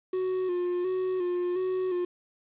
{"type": "tone with vibrato", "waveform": "triangle", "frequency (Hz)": 363.4, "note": "F#4", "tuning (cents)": -31, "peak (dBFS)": -24, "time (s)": [0.13, 2.05], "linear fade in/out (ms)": 5, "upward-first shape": "square", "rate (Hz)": 1.4, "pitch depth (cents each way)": 38, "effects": ["resampled to 8000 Hz", "9-bit"]}